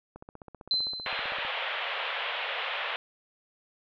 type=click train; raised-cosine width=1 ms; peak=-30 dBFS; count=21; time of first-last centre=0.16-1.45 s; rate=15.5 Hz
type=tone with exponential decay; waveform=sine; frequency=4074 Hz; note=C8; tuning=47 cents flat; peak=-22 dBFS; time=0.71-1.54 s; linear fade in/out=1 ms; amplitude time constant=180 ms
type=band-pass noise; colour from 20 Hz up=white; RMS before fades=-33 dBFS; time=1.06-2.96 s; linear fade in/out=0 ms; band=490 to 3400 Hz; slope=48 dB/octave
effects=none